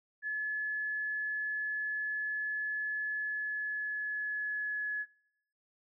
sine tone with pitch glide, 1713 to 1699.2 Hz, A6 to G#6, -47 to +39 cents, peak -32 dBFS, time 0.22-5.06 s, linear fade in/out 50 ms, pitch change -14 cents, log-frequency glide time 3.04-4.92 s, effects noise-tail reverb RT60 0.8 s tail -23 dB re dry

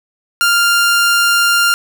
sawtooth tone, 1396.9 Hz, F6, in tune, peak -6 dBFS, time 0.41-1.74 s, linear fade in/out 0 ms, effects none

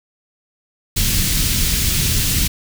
pink band-stop noise, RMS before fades -17 dBFS, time 0.96-2.48 s, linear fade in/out 10 ms, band 170 to 3100 Hz, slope 12 dB/octave, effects none

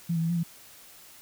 sine tone with pitch steps, 169.4 / 163.6 / 165.3 / 172.9 / 167.3 Hz, E3 / E3 / E3 / F3 / E3, +48 / -13 / +5 / -17 / +26 cents, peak -24 dBFS, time 0.09-0.435 s, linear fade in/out 10 ms, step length 69 ms, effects white hiss -51 dBFS RMS until 1.21 s

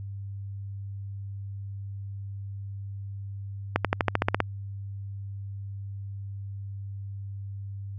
accelerating click train, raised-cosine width 0.5 ms, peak -6 dBFS, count 10, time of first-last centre 3.76-4.403 s, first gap 87 ms, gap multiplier 0.95, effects added 99 Hz sine -34 dBFS peak until 7.98 s

